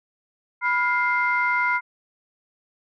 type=tone cluster; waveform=sine; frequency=986 / 1416 / 2092 Hz; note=B5 / F6 / C7; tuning=-3 / +23 / -1 cents; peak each=-23 dBFS; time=0.61-1.81 s; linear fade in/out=50 ms; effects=tanh soft clip ceiling -10 dBFS